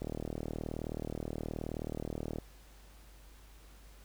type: click train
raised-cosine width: 2 ms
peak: -24 dBFS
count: 93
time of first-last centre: 0.02-2.385 s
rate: 38.9 Hz
effects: added 50 Hz sine -54 dBFS peak until 4.04 s + pink hiss -61 dBFS RMS until 4.04 s